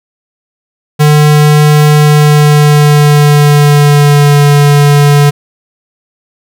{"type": "tone with pitch glide", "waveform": "square", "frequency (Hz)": [149.8, 144.78], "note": ["D3", "D3"], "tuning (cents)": [35, -24], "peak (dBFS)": -3, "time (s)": [0.99, 5.31], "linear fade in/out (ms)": 20, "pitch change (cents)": -59, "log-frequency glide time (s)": [1.93, 4.4], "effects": []}